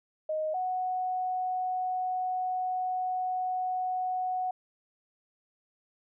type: tone pair in turn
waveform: sine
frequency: 622.3 / 738.4 Hz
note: D#5 / F#5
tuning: 0 / -4 cents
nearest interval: minor third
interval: 296 cents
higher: second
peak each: -28 dBFS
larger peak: neither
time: 0.29-0.54 / 0.54-4.51 s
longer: second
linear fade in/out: 5 ms
effects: none